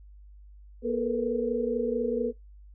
sine tone cluster, 240.1 / 433.8 / 465.4 / 489.8 Hz, B3 / A4 / A#4 / B4, -49 / -25 / -3 / -14 cents, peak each -31 dBFS, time 0.82-2.33 s, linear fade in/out 50 ms, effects noise-tail reverb RT60 0.2 s tail -25 dB re dry + added 50 Hz sine -47 dBFS peak until 2.74 s

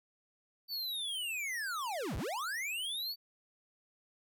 square linear two-way sweep, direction down then up, 4584 to 36.71 to 4584 Hz, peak -36 dBFS, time 0.68-3.16 s, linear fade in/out 50 ms, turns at 2.17 s, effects none

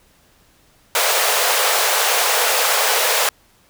pink high-pass noise, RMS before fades -17 dBFS, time 0.95-3.29 s, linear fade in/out 2 ms, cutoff 460 Hz, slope 48 dB/octave, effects pink hiss -55 dBFS RMS until 3.69 s

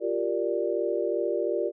sine chord, G minor seventh, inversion third, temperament equal, 349.2 / 392 / 466.2 / 587.3 Hz, F4 / G4 / Bb4 / D5, 0 / 0 / 0 / 0 cents, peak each -30 dBFS, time 0-1.72 s, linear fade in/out 50 ms, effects none

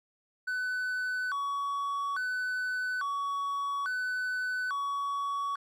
triangle tone with vibrato, 1300 Hz, E6, 24 cents flat, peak -28 dBFS, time 0.47-5.56 s, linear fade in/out 10 ms, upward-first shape square, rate 0.59 Hz, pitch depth 250 cents each way, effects none

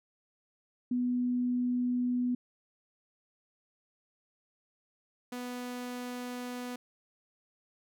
sine / sawtooth tone pair in turn, 246.9 / 246.9 Hz, B3 / B3, 0 / 0 cents, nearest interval unison, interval 0 cents, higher neither, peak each -27 / -33 dBFS, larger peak first, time 0.91-2.35 / 5.32-6.76 s, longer neither, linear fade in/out 5 ms, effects none

